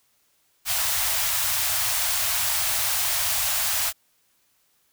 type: band-stop noise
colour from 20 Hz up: white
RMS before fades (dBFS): -24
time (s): 0.65-3.93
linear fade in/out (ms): 50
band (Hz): 130 to 600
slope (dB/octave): 96
effects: white hiss -66 dBFS RMS until 4.92 s